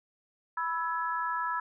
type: chord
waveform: sine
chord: E major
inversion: second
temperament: equal with one note detuned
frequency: 987.8 / 1318.5 / 1683.4 Hz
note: B5 / E6 / G#6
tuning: 0 / 0 / +23 cents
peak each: -32 / -33 / -36 dBFS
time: 0.57-1.6 s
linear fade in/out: 5 ms
effects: none